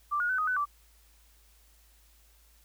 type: tone with pitch steps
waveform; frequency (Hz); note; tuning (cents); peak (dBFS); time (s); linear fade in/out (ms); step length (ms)
sine; 1176 / 1440 / 1513 / 1250 / 1500 / 1165; D6 / F#6 / F#6 / D#6 / F#6 / D6; +2 / -47 / +38 / +8 / +23 / -14; -26; 0.11-0.656; 20; 91
effects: added 54 Hz sine -60 dBFS peak until 2.64 s + white hiss -64 dBFS RMS until 2.64 s